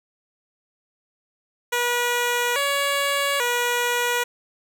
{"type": "tone with pitch steps", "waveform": "10% pulse", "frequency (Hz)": [483.5, 563, 483.6], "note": ["B4", "C#5", "B4"], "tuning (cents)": [-37, 27, -36], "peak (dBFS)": -12, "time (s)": [1.72, 4.24], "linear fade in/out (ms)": 10, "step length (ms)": 840, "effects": []}